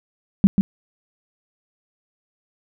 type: tone with echo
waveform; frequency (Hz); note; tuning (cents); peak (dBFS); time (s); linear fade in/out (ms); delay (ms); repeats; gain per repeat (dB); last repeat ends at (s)
sine; 196; G3; 0; -7; 0.44-0.47; 0; 140; 1; -5; 0.61
effects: none